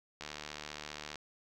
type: click train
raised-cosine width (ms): 0.2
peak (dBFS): -24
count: 72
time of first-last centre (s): 0.21-1.157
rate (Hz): 75
effects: none